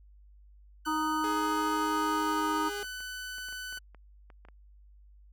sawtooth tone, 1500 Hz, F#6, 23 cents sharp, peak -34 dBFS, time 0.85-3.79 s, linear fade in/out 10 ms
harmonic tone, 311.1 Hz, D#4, in tune, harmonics 1 / 3 / 4, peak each -32 / -32 / -32 dBFS, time 0.86-2.7 s, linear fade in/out 20 ms
sawtooth tone with pitch glide, 419.4 to 408.2 Hz, G#4 to G#4, +17 to -30 cents, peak -32 dBFS, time 1.24-2.83 s, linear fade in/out 0 ms, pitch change -47 cents, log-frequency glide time 1.73-2.54 s
clicks, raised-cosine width 0.5 ms, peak -38 dBFS, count 12, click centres 2.796 / 2.843 / 3.005 / 3.383 / 3.486 / 3.526 / 3.726 / 3.774 / 3.947 / 4.302 / 4.451 / 4.486 s
effects added 50 Hz sine -53 dBFS peak until 5.32 s

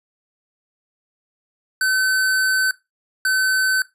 square tone pair in turn, 1526 / 1526 Hz, G6 / G6, -47 / -47 cents, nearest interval unison, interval 0 cents, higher neither, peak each -17 dBFS, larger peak neither, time 1.81-2.71 / 3.25-3.82 s, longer first, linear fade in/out 2 ms, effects noise-tail reverb RT60 0.2 s tail -17 dB re dry + resampled to 32000 Hz

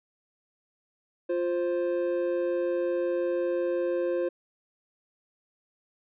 triangle tone pair together, 350 / 524.4 Hz, F4 / C5, +4 / +4 cents, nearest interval perfect fifth, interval 700 cents, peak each -26 dBFS, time 1.29-4.29 s, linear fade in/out 10 ms, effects resampled to 8000 Hz

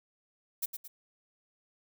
violet noise with echo, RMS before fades -32 dBFS, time 0.62-0.66 s, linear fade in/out 10 ms, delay 110 ms, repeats 2, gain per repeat -7 dB, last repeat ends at 0.88 s, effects none

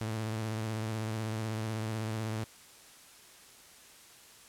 sawtooth tone with vibrato, 110 Hz, A2, in tune, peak -29 dBFS, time 0.01-2.44 s, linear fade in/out 0 ms, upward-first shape triangle, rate 16 Hz, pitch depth 56 cents each way, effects white hiss -55 dBFS RMS until 4.48 s + low-pass 11000 Hz 12 dB/octave

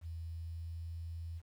sine tone with pitch glide, 82.6 to 83.42 Hz, E2 to E2, +4 to +21 cents, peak -40 dBFS, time 0.01-1.42 s, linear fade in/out 50 ms, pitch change +17 cents, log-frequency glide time 0.19-0.88 s, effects 11-bit

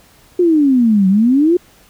sine exponential two-way sweep, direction down then up, 365 to 185 to 365 Hz, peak -8 dBFS, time 0.39-1.57 s, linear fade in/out 5 ms, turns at 1.08 s, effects pink hiss -48 dBFS RMS until 1.89 s

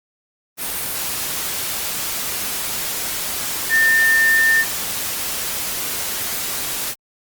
sine tone in noise, 1800 Hz, A6, 39 cents sharp, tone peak -12 dBFS, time 3.69-4.65 s, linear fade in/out 50 ms, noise white, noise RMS -24 dBFS, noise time 0.57-6.95 s, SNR +9 dB, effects Opus 32 kbps

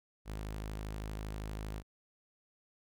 sawtooth tone, 52.6 Hz, G#1, 23 cents sharp, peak -35 dBFS, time 0.25-1.83 s, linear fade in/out 50 ms, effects none

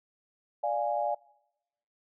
sine chord, D diminished, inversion none, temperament equal, 587.3 / 698.5 / 830.6 Hz, D5 / F5 / Ab5, 0 / 0 / 0 cents, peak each -31 dBFS, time 0.63-1.15 s, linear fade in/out 10 ms, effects noise-tail reverb RT60 0.9 s tail -24 dB re dry

